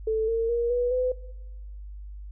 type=tone with pitch steps; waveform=sine; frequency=440 / 455.5 / 471.6 / 488.2 / 505.4 Hz; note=A4 / A#4 / A#4 / B4 / B4; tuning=0 / -40 / +20 / -20 / +40 cents; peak=-22 dBFS; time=0.07-1.12 s; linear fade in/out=5 ms; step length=210 ms; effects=noise-tail reverb RT60 1.0 s tail -20 dB re dry + added 50 Hz sine -37 dBFS peak until 2.31 s